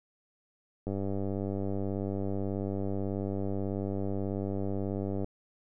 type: click train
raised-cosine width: 2 ms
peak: -21 dBFS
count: 431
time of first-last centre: 0.87-5.244 s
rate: 98.3 Hz
effects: none